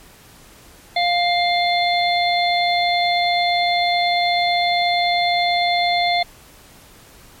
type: harmonic tone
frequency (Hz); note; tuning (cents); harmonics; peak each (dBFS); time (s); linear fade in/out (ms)
701; F5; +6; 1 / 3 / 5 / 6; -17 / -22 / -24 / -25; 0.96-6.23; 5
effects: pink hiss -46 dBFS RMS until 7.4 s + MP3 64 kbps